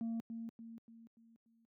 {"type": "tone with echo", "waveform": "sine", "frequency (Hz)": 228.5, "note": "A#3", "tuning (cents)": -34, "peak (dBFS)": -33, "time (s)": [0.01, 0.2], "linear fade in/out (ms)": 0, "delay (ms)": 290, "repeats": 5, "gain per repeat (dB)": -7, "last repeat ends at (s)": 1.65, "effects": ["tanh soft clip ceiling -34 dBFS", "high-pass 150 Hz 12 dB/octave"]}